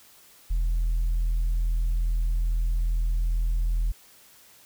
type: tone with tanh clipping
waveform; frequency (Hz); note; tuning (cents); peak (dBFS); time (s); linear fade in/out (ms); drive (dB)
sine; 41.2; E1; 0; -22; 0.5-3.92; 10; 1
effects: white hiss -54 dBFS RMS until 4.65 s